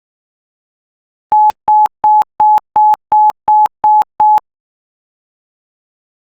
sine tone bursts, 851 Hz, G#5, 42 cents sharp, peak -4 dBFS, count 9, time 1.32-4.38 s, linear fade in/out 0 ms, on 180 ms, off 180 ms, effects Opus 24 kbps

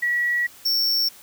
sine / square tone pair in turn, 1929 / 5456 Hz, B6 / F8, -41 / -41 cents, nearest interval octave + tritone, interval 1800 cents, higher second, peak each -19 dBFS, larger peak neither, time 0.02-0.47 / 0.65-1.09 s, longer first, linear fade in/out 10 ms, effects white hiss -47 dBFS RMS until 1.22 s

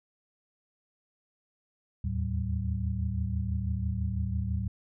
sine tone cluster, 77.1 / 83.1 / 109.4 / 190.4 Hz, D#2 / E2 / A2 / F#3, -15 / +15 / -9 / +50 cents, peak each -31 / -38 / -32 / -36 dBFS, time 2.04-4.68 s, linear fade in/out 5 ms, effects none

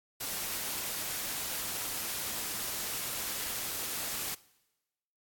white noise, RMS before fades -36 dBFS, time 0.2-4.35 s, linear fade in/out 10 ms, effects noise-tail reverb RT60 1.0 s tail -21 dB re dry + AAC 64 kbps

